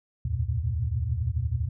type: tone cluster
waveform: sine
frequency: 71.8 / 83.4 / 104 / 116.4 / 123.3 Hz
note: D2 / E2 / G#2 / A#2 / B2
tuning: -39 / +21 / +3 / -2 / -2 cents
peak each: -31 / -29 / -34 / -30 / -35 dBFS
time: 0.25-1.69 s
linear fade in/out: 5 ms
effects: none